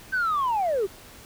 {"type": "linear sweep", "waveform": "sine", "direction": "down", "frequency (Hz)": [1568, 360.4], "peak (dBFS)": -20, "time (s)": [0.12, 0.87], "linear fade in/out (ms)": 20, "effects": ["tanh soft clip ceiling -19 dBFS", "pink hiss -47 dBFS RMS until 1.25 s"]}